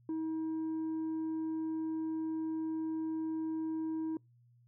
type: tone with tanh clipping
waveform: sine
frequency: 319 Hz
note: D#4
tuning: 43 cents sharp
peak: -34 dBFS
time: 0.09-4.17 s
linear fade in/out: 2 ms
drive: 3 dB
effects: noise-tail reverb RT60 0.2 s tail -26 dB re dry + added 120 Hz sine -62 dBFS peak until 4.67 s